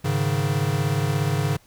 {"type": "chord", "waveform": "square", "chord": "Ab suspended fourth", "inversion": "none", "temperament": "equal", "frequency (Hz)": [103.83, 138.59, 155.56], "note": ["Ab2", "Db3", "Eb3"], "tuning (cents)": [0, 0, 0], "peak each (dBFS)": [-27, -24, -27], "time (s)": [0.04, 1.57], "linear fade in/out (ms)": 10, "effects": ["pink hiss -56 dBFS RMS until 1.66 s"]}